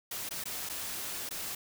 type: noise with dropouts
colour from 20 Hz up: white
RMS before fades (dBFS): -38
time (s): 0.11-1.55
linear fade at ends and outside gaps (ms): 5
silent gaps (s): 0.291-0.308 / 0.44-0.455 / 0.691-0.696 / 1.291-1.308
effects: none